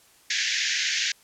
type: band-pass noise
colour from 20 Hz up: pink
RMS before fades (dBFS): -26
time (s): 0.3-1.12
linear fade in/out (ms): 5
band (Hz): 1600 to 6900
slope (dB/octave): 96
effects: white hiss -57 dBFS RMS until 1.23 s + low-pass 12000 Hz 12 dB/octave